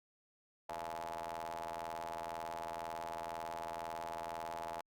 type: ring-modulated tone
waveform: sawtooth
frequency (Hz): 82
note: E2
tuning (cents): -9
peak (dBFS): -34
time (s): 0.69-4.81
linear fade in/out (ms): 5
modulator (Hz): 770
effects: Opus 48 kbps